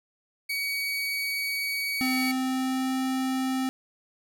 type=tone; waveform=30% pulse; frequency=2256 Hz; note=C#7; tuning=30 cents sharp; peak=-25 dBFS; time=0.49-2.32 s; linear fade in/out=10 ms
type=tone with pitch glide; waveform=square; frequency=258.8 to 261.4 Hz; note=C4 to C4; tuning=-19 to -1 cents; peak=-26 dBFS; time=2.01-3.69 s; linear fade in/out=0 ms; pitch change=+18 cents; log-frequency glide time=2.16-2.95 s
effects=none

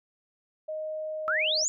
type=tone; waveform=sine; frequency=622.3 Hz; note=D#5; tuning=in tune; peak=-31 dBFS; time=0.68-1.64 s; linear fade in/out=10 ms
type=exponential sweep; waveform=sine; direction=up; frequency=1282 to 7200 Hz; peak=-24 dBFS; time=1.28-1.68 s; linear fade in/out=0 ms
effects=none

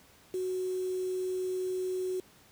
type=tone with quantisation; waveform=sine; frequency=370 Hz; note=F#4; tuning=in tune; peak=-30 dBFS; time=0.34-2.2 s; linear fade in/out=2 ms; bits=8; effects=pink hiss -59 dBFS RMS until 2.51 s + high-pass 60 Hz 12 dB/octave

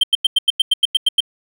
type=tone bursts; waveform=triangle; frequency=3136 Hz; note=G7; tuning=in tune; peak=-8 dBFS; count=11; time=0.01-1.205 s; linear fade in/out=5 ms; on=25 ms; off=92 ms; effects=none

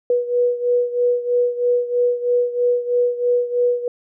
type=beating tone pair; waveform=sine; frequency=486.7 / 489.8 Hz; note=B4 / B4; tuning=-25 / -14 cents; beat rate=3.1 Hz; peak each=-17 / -21 dBFS; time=0.1-3.88 s; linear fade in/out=2 ms; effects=none

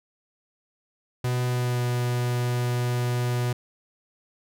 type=tone with pitch glide; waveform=45% pulse; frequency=124.3 to 122.59 Hz; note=B2 to B2; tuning=+12 to -12 cents; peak=-23 dBFS; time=1.24-3.53 s; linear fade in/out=5 ms; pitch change=-24 cents; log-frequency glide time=1.46-1.83 s; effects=none

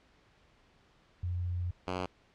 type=tone pair in turn; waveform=sine / 5% pulse; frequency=88.6 / 91.41 Hz; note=F2 / F#2; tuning=+25 / -20 cents; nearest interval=minor second; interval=55 cents; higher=second; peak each=-31 / -22 dBFS; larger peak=second; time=1.23-1.71 / 1.87-2.06 s; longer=first; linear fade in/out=5 ms; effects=pink hiss -65 dBFS RMS until 2.34 s + low-pass 4000 Hz 12 dB/octave

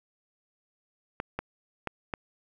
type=clicks; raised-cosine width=0.5 ms; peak=-16 dBFS; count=4; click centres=1.201 / 1.39 / 1.873 / 2.138 s; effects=9-bit

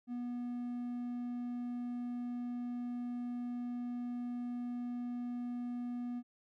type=tone; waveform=triangle; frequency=243.2 Hz; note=B3; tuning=26 cents flat; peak=-35 dBFS; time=0.07-6.23 s; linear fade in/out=50 ms; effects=none

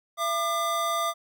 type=tone pair together; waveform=square; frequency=672.9 / 1200 Hz; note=E5 / D6; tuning=+35 / +37 cents; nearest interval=minor seventh; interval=1002 cents; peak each=-30 / -27 dBFS; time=0.17-1.14 s; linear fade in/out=50 ms; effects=none

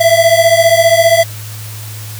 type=beating tone pair; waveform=square; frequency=659.3 / 674.3 Hz; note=E5 / E5; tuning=0 / +39 cents; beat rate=15 Hz; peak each=-10 dBFS; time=0-1.24 s; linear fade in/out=10 ms; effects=added 107 Hz sine -25 dBFS peak until 2.19 s + white hiss -31 dBFS RMS until 2.19 s

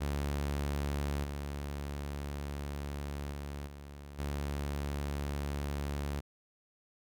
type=tone with level steps; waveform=sawtooth; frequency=71.5 Hz; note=D2; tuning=46 cents flat; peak=-28 / -33 / -35 / -42 / -30 dBFS; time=0-6.21 s; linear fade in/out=20 ms; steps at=1.23 / 3.31 / 3.66 / 4.18 s; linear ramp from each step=20 ms; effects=none

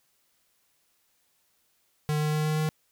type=tone with pitch steps; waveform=square; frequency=151.2 / 152.16 / 153.13 / 154.11 / 155.09 Hz; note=D#3 / D#3 / D#3 / D#3 / D#3; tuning=-49 / -38 / -27 / -16 / -5 cents; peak=-25 dBFS; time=2.09-2.69 s; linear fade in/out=0 ms; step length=120 ms; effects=white hiss -70 dBFS RMS until 2.91 s

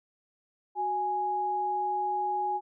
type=tone pair together; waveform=sine; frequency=371.2 / 830.6 Hz; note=F#4 / G#5; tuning=+6 / 0 cents; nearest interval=octave + major second; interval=1394 cents; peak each=-37 / -27 dBFS; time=0.75-2.61 s; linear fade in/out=50 ms; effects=none

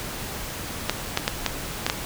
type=clicks; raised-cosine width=0.2 ms; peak=-3 dBFS; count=6; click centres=0.896 / 1.174 / 1.279 / 1.463 / 1.865 / 1.899 s; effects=pink hiss -33 dBFS RMS until 2.05 s

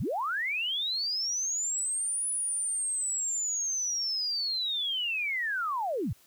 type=linear two-way sweep; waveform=sine; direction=up then down; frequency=70.9 to 9956 to 70.9 Hz; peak=-28 dBFS; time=0-6.13 s; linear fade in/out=5 ms; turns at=2.29 s; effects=white hiss -61 dBFS RMS until 6.26 s

